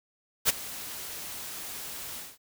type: noise with ADSR envelope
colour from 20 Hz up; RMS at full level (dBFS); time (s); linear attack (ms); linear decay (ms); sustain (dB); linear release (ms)
white; -20; 0.45-2.38; 41; 18; -19; 210
effects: none